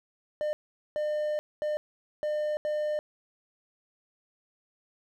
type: tone bursts at uneven times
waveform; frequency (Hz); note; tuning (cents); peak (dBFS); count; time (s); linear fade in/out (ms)
triangle; 603; D5; +46; -25; 5; 0.41-0.53 / 0.96-1.39 / 1.62-1.77 / 2.23-2.57 / 2.65-2.99; 0
effects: none